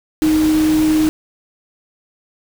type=tone in noise; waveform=sine; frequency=311.1 Hz; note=D#4; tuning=in tune; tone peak=-11 dBFS; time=0.22-1.09 s; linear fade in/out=0 ms; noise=pink; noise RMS=-26 dBFS; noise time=0.22-1.09 s; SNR=+12 dB; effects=none